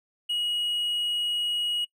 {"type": "tone", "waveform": "triangle", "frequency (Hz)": 2900, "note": "F#7", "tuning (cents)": -35, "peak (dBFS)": -24, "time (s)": [0.29, 1.85], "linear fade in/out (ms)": 10, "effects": ["noise-tail reverb RT60 0.1 s tail -21 dB re dry"]}